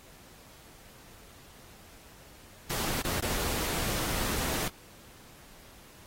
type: noise with dropouts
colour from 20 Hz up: pink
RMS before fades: -32 dBFS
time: 2.7-4.68 s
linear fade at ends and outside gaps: 2 ms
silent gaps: 3.018-3.049 / 3.201-3.223 s
effects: pink hiss -54 dBFS RMS until 6.06 s + AAC 48 kbps